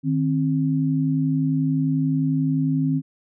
sine tone pair together, 154.34 / 265.7 Hz, D#3 / C4, -14 / +27 cents, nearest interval major sixth, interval 941 cents, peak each -21 dBFS, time 0.03-3.02 s, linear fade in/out 50 ms, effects none

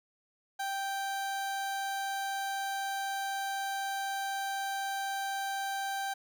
30% pulse tone, 784 Hz, G5, in tune, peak -30 dBFS, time 0.59-6.14 s, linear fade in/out 10 ms, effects none

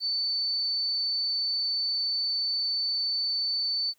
sine tone with amplitude modulation, 4517 Hz, C#8, 32 cents sharp, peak -24 dBFS, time 0-3.94 s, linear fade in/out 50 ms, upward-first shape sine, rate 208 Hz, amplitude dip 30%, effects white hiss -68 dBFS RMS until 3.98 s

